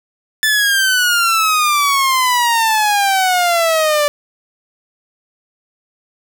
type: exponential sweep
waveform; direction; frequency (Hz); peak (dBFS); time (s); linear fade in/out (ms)
sawtooth; down; 1759 to 581; -8; 0.43-4.08; 0
effects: none